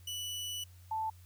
sawtooth / sine tone pair in turn, 2960 / 880 Hz, F#7 / A5, 0 / 0 cents, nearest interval octave + major sixth, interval 2100 cents, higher first, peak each -34 / -32 dBFS, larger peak second, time 0.07-0.64 / 0.91-1.1 s, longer first, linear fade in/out 5 ms, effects added 90 Hz sine -53 dBFS peak until 1.25 s + white hiss -65 dBFS RMS until 1.25 s

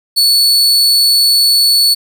40% pulse tone, 4435 Hz, C#8, in tune, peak -6 dBFS, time 0.16-1.95 s, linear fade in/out 20 ms, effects none

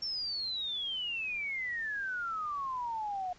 sine exponential sweep, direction down, 5470 to 713 Hz, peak -33 dBFS, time 0.02-3.33 s, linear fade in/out 5 ms, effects pink hiss -59 dBFS RMS until 3.38 s + resampled to 16000 Hz

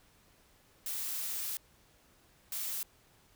blue noise bursts at uneven times, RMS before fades -37 dBFS, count 2, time 0.86-1.57 / 2.52-2.83 s, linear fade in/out 2 ms, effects pink hiss -65 dBFS RMS until 3.35 s

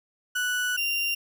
35% pulse tone pair in turn, 1480 / 2778 Hz, F#6 / F7, 0 / -10 cents, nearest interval major seventh, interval 1090 cents, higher second, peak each -23 dBFS, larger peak neither, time 0.35-0.77 / 0.77-1.15 s, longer first, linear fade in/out 10 ms, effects none

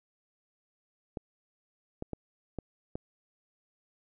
clicks, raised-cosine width 2 ms, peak -22 dBFS, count 5, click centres 1.172 / 2.024 / 2.133 / 2.587 / 2.955 s, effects none

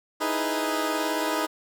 15% pulse chord, E major seventh, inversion third, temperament equal, 311.1 / 329.6 / 415.3 / 493.9 Hz, D#4 / E4 / G#4 / B4, 0 / 0 / 0 / 0 cents, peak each -21 / -27 / -25 / -26 dBFS, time 0.2-1.47 s, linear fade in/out 20 ms, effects none

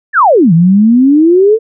sine exponential two-way sweep, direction down then up, 1836 to 159.4 to 456.6 Hz, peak -3 dBFS, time 0.13-1.59 s, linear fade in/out 50 ms, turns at 0.53 s, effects none

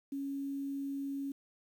sine tone with quantisation, 277.2 Hz, C#4, in tune, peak -35 dBFS, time 0.12-1.32 s, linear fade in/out 5 ms, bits 10, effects none

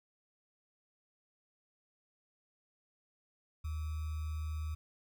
sine tone with sample-and-hold, 77.78 Hz, D#2, in tune, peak -35 dBFS, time 3.64-4.75 s, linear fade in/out 10 ms, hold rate 1225 Hz, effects none

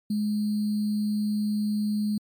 sine tone with sample-and-hold, 210 Hz, G#3, 19 cents sharp, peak -23 dBFS, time 0.1-2.18 s, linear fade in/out 5 ms, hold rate 4410 Hz, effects MP3 96 kbps

